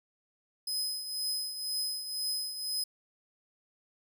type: tone with tremolo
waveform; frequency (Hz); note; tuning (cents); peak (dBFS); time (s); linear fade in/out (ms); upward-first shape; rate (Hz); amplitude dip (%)
sawtooth; 5050; D#8; +25; -27; 0.67-2.84; 5; triangle; 2; 65
effects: none